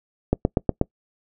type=click train; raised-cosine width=2 ms; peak=-4 dBFS; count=5; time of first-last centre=0.33-0.814 s; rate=8.27 Hz; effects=noise-tail reverb RT60 0.1 s tail -24 dB re dry